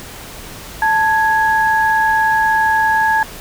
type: tone pair together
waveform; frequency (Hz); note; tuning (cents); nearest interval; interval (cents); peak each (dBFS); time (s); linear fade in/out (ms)
sine; 880 / 1663.1; A5 / G#6; 0 / +2; major seventh; 1102; -13 / -15; 0.82-3.23; 2
effects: pink hiss -33 dBFS RMS until 3.4 s